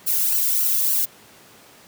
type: noise with flanger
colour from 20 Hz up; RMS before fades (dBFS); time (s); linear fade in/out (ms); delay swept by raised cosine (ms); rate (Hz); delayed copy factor
violet; -20; 0.06-1.06; 20; 0.67 to 1.46; 3.5; +0.75
effects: pink hiss -48 dBFS RMS until 1.87 s + high-pass 150 Hz 12 dB/octave